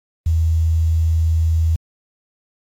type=tone with quantisation; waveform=sine; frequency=81.2 Hz; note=E2; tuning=26 cents flat; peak=-13 dBFS; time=0.26-1.76 s; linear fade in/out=5 ms; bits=7; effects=AAC 64 kbps